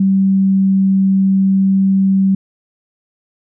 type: tone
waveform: sine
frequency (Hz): 192.9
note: G3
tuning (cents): -28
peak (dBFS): -9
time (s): 0-2.35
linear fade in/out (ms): 5
effects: none